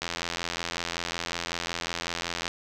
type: click train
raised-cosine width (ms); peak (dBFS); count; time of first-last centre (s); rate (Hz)
0.2; -12; 211; 0.02-2.479; 85.4
effects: none